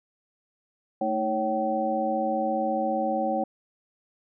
sine tone cluster, 221.4 / 316.3 / 552 / 765 Hz, A3 / D#4 / C#5 / G5, +11 / +29 / -7 / -42 cents, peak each -31 / -32 / -28 / -27 dBFS, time 1.01-3.44 s, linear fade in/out 5 ms, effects none

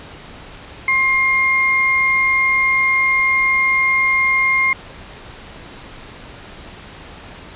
sine tone pair together, 1062 / 2124 Hz, C6 / C7, +25 / +25 cents, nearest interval octave, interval 1200 cents, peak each -21 / -13 dBFS, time 0.88-4.73 s, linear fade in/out 2 ms, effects pink hiss -37 dBFS RMS until 7.55 s + resampled to 8000 Hz

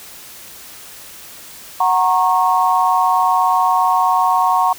sine chord, F# major, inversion none, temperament equal with one note detuned, 740 / 932.3 / 1092.2 Hz, F#5 / A#5 / C#6, 0 / 0 / -26 cents, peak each -16 dBFS, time 1.8-4.73 s, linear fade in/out 5 ms, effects white hiss -37 dBFS RMS until 4.78 s

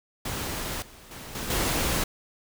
pink noise with level steps, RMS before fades -32 / -49 / -41 / -33 / -26 dBFS, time 0.25-2.04 s, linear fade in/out 5 ms, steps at 0.82 / 1.11 / 1.35 / 1.5 s, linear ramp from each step 2 ms, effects none

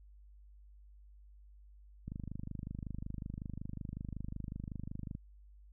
click train, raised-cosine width 5 ms, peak -29 dBFS, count 79, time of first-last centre 2.08-5.151 s, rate 25.4 Hz, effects added 50 Hz sine -55 dBFS peak until 5.72 s

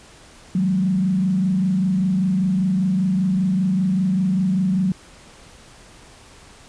sine tone with frequency modulation, 187.1 Hz, F#3, 20 cents sharp, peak -16 dBFS, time 0.55-4.92 s, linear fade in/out 2 ms, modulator 25.1 Hz, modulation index 0.67, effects pink hiss -46 dBFS RMS until 6.68 s + resampled to 22050 Hz

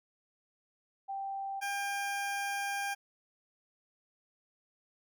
sine / 20% pulse tone pair in turn, 784 / 800.5 Hz, G5 / G5, 0 / +36 cents, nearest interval unison, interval 36 cents, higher second, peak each -35 / -28 dBFS, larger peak second, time 1.08-1.61 / 1.61-2.95 s, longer second, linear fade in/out 20 ms, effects none

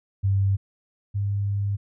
sine tone pair in turn, 98 / 100.64 Hz, G2 / G2, 0 / +46 cents, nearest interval unison, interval 46 cents, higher second, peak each -18 / -22 dBFS, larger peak first, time 0.23-0.57 / 1.14-1.77 s, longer second, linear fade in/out 20 ms, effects none

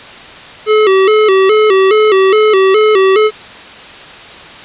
square tone with vibrato, 405.6 Hz, G#4, 41 cents flat, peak -6 dBFS, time 0.66-3.31 s, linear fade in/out 50 ms, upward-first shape square, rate 2.4 Hz, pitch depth 100 cents each way, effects white hiss -31 dBFS RMS until 4.64 s + resampled to 8000 Hz

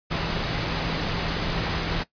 sine tone in noise, 164.81 Hz, E3, in tune, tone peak -34 dBFS, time 0.1-2.04 s, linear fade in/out 20 ms, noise pink, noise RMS -27 dBFS, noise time 0.1-2.04 s, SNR -10 dB, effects noise-tail reverb RT60 0.1 s tail -17 dB re dry + resampled to 11025 Hz

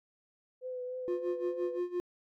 sine tone with vibrato, 504 Hz, B4, 35 cents sharp, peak -36 dBFS, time 0.61-1.81 s, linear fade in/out 50 ms, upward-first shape triangle, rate 3.4 Hz, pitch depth 26 cents each way
triangle tone with tremolo, 355 Hz, F4, 28 cents sharp, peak -27 dBFS, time 1.08-2 s, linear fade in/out 0 ms, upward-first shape sine, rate 5.8 Hz, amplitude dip 85%
effects tanh soft clip ceiling -20 dBFS

